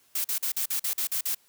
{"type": "noise bursts", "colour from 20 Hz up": "blue", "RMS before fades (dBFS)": -28, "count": 9, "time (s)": [0.15, 1.348], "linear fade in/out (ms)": 5, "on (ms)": 94, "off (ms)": 44, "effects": ["white hiss -63 dBFS RMS until 1.48 s"]}